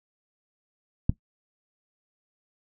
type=click; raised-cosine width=5 ms; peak=-8 dBFS; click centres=1.095 s; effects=noise-tail reverb RT60 0.1 s tail -17 dB re dry